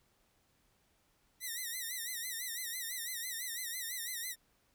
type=tone with vibrato; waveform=5% pulse; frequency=1925 Hz; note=B6; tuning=45 cents flat; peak=-28 dBFS; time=1.4-4.36 s; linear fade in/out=50 ms; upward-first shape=sine; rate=6 Hz; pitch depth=110 cents each way; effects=pink hiss -73 dBFS RMS until 4.74 s